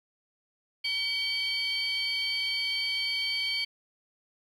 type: tone cluster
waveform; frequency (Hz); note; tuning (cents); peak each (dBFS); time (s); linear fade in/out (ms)
sine; 2283 / 3146 / 4498; D7 / G7 / C#8; -50 / +6 / +24; -31 / -31 / -30; 0.84-3.65; 10
effects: tanh soft clip ceiling -22 dBFS + 10-bit